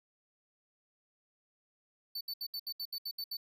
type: tone bursts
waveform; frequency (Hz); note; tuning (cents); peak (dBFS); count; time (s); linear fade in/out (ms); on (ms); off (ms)
square; 4506; C#8; +28; -37; 10; 2.15-3.37; 5; 59; 70
effects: none